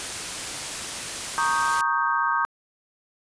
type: noise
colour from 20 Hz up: white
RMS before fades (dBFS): -31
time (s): 0-1.81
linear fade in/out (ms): 0
type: chord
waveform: sine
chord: Eb dominant seventh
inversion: second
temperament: equal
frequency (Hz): 932.3 / 1108.7 / 1244.5 / 1568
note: Bb5 / Db6 / Eb6 / G6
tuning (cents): 0 / 0 / 0 / 0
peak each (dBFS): -26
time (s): 1.38-2.45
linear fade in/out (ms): 0
effects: resampled to 22050 Hz